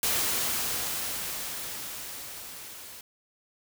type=noise with level ramp; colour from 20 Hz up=white; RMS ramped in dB=-26 to -45 dBFS; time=0.03-3.01 s; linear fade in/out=2 ms; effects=none